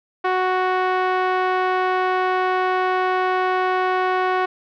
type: tone with low-pass filter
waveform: 5% pulse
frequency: 370 Hz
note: F#4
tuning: in tune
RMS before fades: -20 dBFS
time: 0.24-4.46 s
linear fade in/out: 10 ms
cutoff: 1100 Hz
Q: 0.94
effects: none